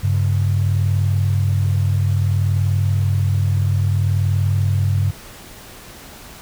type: tone pair together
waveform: sine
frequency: 98 / 138.59 Hz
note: G2 / C#3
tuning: 0 / 0 cents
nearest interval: tritone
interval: 600 cents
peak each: -15 / -21 dBFS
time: 0.03-5.11 s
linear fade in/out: 10 ms
effects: pink hiss -39 dBFS RMS until 6.41 s